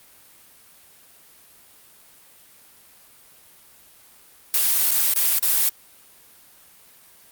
blue noise with dropouts, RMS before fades -19 dBFS, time 4.54-5.69 s, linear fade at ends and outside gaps 1 ms, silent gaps 4.909-4.915 / 5.138-5.16 / 5.387-5.427 s, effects white hiss -51 dBFS RMS until 7.31 s + Opus 32 kbps

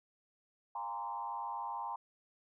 sine tone with frequency modulation, 922 Hz, A#5, 19 cents flat, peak -37 dBFS, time 0.75-1.96 s, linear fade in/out 5 ms, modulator 107 Hz, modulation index 1.3, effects none

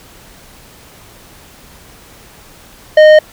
sine tone with tanh clipping, 616 Hz, D#5, 17 cents flat, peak -3 dBFS, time 2.97-3.19 s, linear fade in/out 5 ms, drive 11 dB, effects pink hiss -40 dBFS RMS until 3.32 s

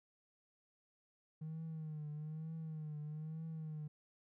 triangle tone with vibrato, 155.56 Hz, D#3, in tune, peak -39 dBFS, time 1.41-3.88 s, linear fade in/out 10 ms, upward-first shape triangle, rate 1.1 Hz, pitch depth 77 cents each way, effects tanh soft clip ceiling -38 dBFS

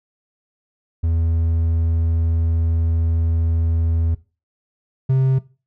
triangle tone pair in turn, 82.41 / 132.09 Hz, E2 / C3, 0 / +17 cents, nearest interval minor sixth, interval 817 cents, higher second, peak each -14 / -11 dBFS, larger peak second, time 1.03-4.15 / 5.09-5.39 s, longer first, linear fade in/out 10 ms, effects noise-tail reverb RT60 0.3 s tail -18 dB re dry

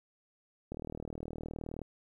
click train, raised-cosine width 2 ms, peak -27 dBFS, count 44, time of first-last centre 0.72-1.817 s, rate 39.2 Hz, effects 11-bit

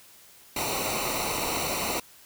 pink noise with comb filter, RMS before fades -29 dBFS, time 0.56-2 s, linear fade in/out 5 ms, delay 0.6 ms, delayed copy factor -0.8, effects white hiss -53 dBFS RMS until 2.25 s

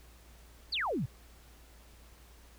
sine exponential sweep, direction down, 4978 to 103.3 Hz, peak -30 dBFS, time 0.72-1.06 s, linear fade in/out 10 ms, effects added 58 Hz sine -55 dBFS peak until 2.58 s + pink hiss -60 dBFS RMS until 2.58 s

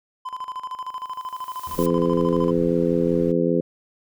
triangle tone with tremolo, 1020 Hz, C6, 44 cents flat, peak -25 dBFS, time 0.25-2.51 s, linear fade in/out 10 ms, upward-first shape square, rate 13 Hz, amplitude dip 75%
blue noise with exponential growth, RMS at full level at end -34 dBFS, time 0.75-1.86 s, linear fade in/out 0 ms, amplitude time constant 240 ms
brown noise, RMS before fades -38 dBFS, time 1.67-3.32 s, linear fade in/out 5 ms
harmonic tone, 85.2 Hz, F2, 42 cents flat, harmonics 2 / 3 / 4 / 5 / 6, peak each -24 / -24 / -24 / -24 / -24 dBFS, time 1.78-3.61 s, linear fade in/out 5 ms
effects none

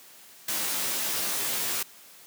white noise with comb filter, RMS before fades -29 dBFS, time 0.48-1.83 s, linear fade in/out 5 ms, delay 15 ms, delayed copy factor +0.85, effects white hiss -51 dBFS RMS until 2.26 s + high-pass 150 Hz 12 dB/octave

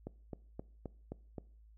click train, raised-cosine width 2 ms, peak -28 dBFS, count 6, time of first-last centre 0.07-1.382 s, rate 3.81 Hz, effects noise-tail reverb RT60 0.5 s tail -22 dB re dry + added 54 Hz sine -57 dBFS peak until 1.77 s

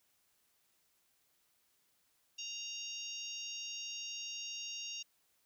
harmonic tone, 932.3 Hz, A#5, in tune, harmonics 3 / 4 / 5 / 6 / 7, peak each -44 / -50 / -53 / -47 / -49 dBFS, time 2.38-5.03 s, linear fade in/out 10 ms, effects white hiss -75 dBFS RMS until 5.45 s

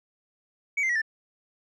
sine tone with pitch steps, 2262 / 2086 / 1924.2 / 1774.7 Hz, C#7 / C7 / B6 / A6, +34 / -6 / -46 / +14 cents, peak -20 dBFS, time 0.77-1.018 s, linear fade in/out 10 ms, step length 62 ms, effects tanh soft clip ceiling -22 dBFS

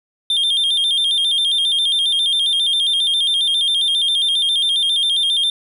triangle tone with vibrato, 3401 Hz, G#7, 40 cents sharp, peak -13 dBFS, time 0.3-5.5 s, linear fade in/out 2 ms, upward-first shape square, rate 7.4 Hz, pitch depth 87 cents each way, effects none

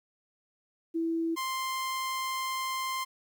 sine / sawtooth tone pair in turn, 329.6 / 1048.2 Hz, E4 / C6, 0 / +3 cents, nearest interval octave + minor sixth, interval 2003 cents, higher second, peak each -27 dBFS, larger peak neither, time 0.94-1.36 / 1.36-3.05 s, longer second, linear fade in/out 20 ms, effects 11-bit

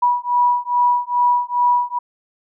sine beating tone pair, 973 / 975.4 Hz, B5 / B5, -26 / -22 cents, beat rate 2.4 Hz, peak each -17 dBFS, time 0.02-1.99 s, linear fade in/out 10 ms, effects none

